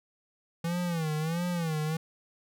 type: tone with vibrato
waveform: square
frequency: 164.81 Hz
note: E3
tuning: in tune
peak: -29 dBFS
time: 0.64-1.97 s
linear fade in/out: 5 ms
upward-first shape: sine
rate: 1.5 Hz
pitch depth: 130 cents each way
effects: none